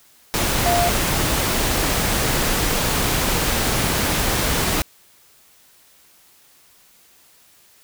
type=tone in noise; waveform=sine; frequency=698.5 Hz; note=F5; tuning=in tune; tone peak=-17 dBFS; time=0.66-0.89 s; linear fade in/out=0 ms; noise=pink; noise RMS=-20 dBFS; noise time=0.34-4.82 s; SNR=0 dB; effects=white hiss -53 dBFS RMS until 7.83 s